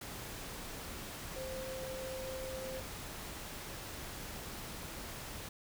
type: tone in noise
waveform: sine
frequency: 523.3 Hz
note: C5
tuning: in tune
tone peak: -41 dBFS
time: 1.36-2.8 s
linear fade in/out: 5 ms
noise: pink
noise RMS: -45 dBFS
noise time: 0.01-5.49 s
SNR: +1 dB
effects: none

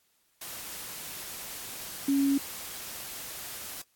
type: tone in noise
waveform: sine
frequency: 277.2 Hz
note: C#4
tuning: in tune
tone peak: -22 dBFS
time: 2.08-2.38 s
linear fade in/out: 5 ms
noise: white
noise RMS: -40 dBFS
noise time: 0.41-3.82 s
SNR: +15 dB
effects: white hiss -70 dBFS RMS until 3.95 s + AAC 64 kbps

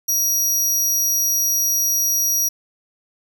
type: tone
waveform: sawtooth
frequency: 5750 Hz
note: F8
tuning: 50 cents sharp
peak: -14 dBFS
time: 0.08-2.49 s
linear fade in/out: 10 ms
effects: none

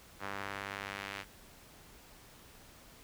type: tone with band-pass filter sweep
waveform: sawtooth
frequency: 99.3 Hz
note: G2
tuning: 23 cents sharp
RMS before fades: -42 dBFS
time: 0.19-1.25 s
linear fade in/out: 50 ms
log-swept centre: 1400 to 2400 Hz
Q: 1.2
effects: pink hiss -57 dBFS RMS until 3.03 s

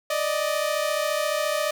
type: tone pair together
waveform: sawtooth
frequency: 587.9 / 622.3 Hz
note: D5 / D#5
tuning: +2 / 0 cents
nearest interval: minor second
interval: 98 cents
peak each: -22 dBFS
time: 0.1-1.71 s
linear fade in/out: 5 ms
effects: 9-bit

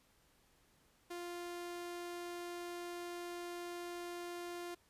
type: tone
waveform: sawtooth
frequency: 349.2 Hz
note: F4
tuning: in tune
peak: -39 dBFS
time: 1.1-4.75 s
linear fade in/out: 10 ms
effects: pink hiss -71 dBFS RMS until 4.89 s + resampled to 32000 Hz

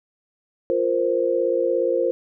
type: chord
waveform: sine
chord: F suspended fourth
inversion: none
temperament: equal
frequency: 349.2 / 466.2 / 523.3 Hz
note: F4 / Bb4 / C5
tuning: 0 / 0 / 0 cents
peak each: -24 / -23 / -21 dBFS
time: 0.7-2.11 s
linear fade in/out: 0 ms
effects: none

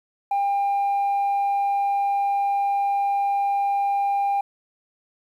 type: tone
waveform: sine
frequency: 800 Hz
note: G5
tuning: 35 cents sharp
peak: -17 dBFS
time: 0.31-4.41 s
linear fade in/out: 5 ms
effects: tanh soft clip ceiling -18 dBFS + 9-bit

